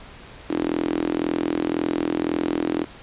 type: tone with high-pass filter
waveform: sawtooth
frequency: 41.9 Hz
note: E1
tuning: 29 cents sharp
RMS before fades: -24 dBFS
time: 0.49-2.85 s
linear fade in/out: 20 ms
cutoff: 310 Hz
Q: 6.1
effects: pink hiss -43 dBFS RMS until 3.02 s + resampled to 8000 Hz